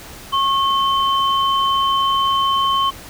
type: tone pair together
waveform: sine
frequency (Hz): 1089 / 3082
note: C#6 / G7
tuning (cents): -31 / -30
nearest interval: octave + tritone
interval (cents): 1801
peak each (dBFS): -15 / -21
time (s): 0.32-2.91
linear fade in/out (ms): 20
effects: pink hiss -37 dBFS RMS until 3.09 s